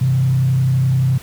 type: tone with frequency modulation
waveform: sine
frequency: 130.81 Hz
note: C3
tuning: in tune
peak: -12 dBFS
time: 0.01-1.18 s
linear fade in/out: 5 ms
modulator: 31.6 Hz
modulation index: 0.48
effects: pink hiss -39 dBFS RMS until 1.22 s